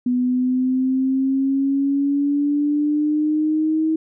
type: exponential sweep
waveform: sine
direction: up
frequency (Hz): 246.9 to 318.7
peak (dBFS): -16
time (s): 0.06-3.96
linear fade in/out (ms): 5
effects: none